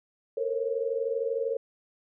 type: tone cluster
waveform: sine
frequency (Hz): 451.1 / 471.1 / 544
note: A4 / A#4 / C#5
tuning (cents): +43 / +18 / -33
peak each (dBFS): -31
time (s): 0.37-1.57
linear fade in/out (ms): 5
effects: none